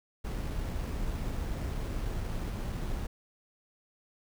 brown noise with sample-and-hold, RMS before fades -34 dBFS, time 0.24-3.07 s, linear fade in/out 10 ms, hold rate 7350 Hz, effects none

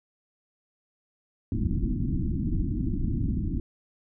pink low-pass noise, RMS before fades -27 dBFS, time 1.52-3.6 s, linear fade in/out 2 ms, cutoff 330 Hz, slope 96 dB/octave, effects none

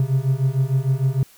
triangle beating tone pair, 130 / 136.6 Hz, C3 / C#3, -11 / -25 cents, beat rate 6.6 Hz, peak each -18 dBFS, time 0-1.23 s, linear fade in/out 2 ms, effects white hiss -51 dBFS RMS until 1.37 s

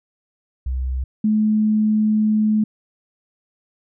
sine tone pair in turn, 64.4 / 214.6 Hz, C2 / A3, -27 / -43 cents, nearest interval octave + major sixth, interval 2084 cents, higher second, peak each -20 / -14 dBFS, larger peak second, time 0.66-1.04 / 1.24-2.64 s, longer second, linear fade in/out 5 ms, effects none

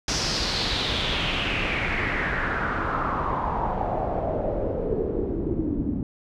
pink noise with low-pass filter sweep, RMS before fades -26 dBFS, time 0.08-6.03 s, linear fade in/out 2 ms, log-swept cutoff 5700 to 260 Hz, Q 4.1, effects none

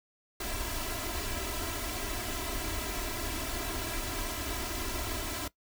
pink noise with comb filter, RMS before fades -35 dBFS, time 0.4-5.48 s, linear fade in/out 5 ms, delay 3 ms, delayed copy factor +0.95, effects noise-tail reverb RT60 0.1 s tail -19 dB re dry

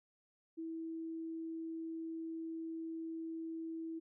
sine tone, 326 Hz, E4, 19 cents flat, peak -40 dBFS, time 0.57-4 s, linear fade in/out 20 ms, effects none

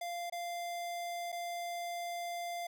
square tone with dropouts, 694 Hz, F5, 11 cents flat, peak -38 dBFS, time 0.01-2.67 s, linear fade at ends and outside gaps 5 ms, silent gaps 0.299-0.323 / 1.32-1.325 s, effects none

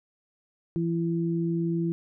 sine tone pair together, 167.84 / 335.4 Hz, E3 / E4, +31 / +30 cents, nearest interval octave, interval 1199 cents, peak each -26 / -28 dBFS, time 0.76-1.92 s, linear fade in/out 0 ms, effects none

